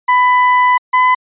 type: tone pair in turn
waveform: 35% pulse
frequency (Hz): 996 / 1007.6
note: B5 / B5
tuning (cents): +14 / +34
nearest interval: unison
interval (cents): 20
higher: second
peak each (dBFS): -6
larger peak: neither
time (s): 0.08-0.78 / 0.93-1.15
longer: first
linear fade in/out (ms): 10
effects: resampled to 8000 Hz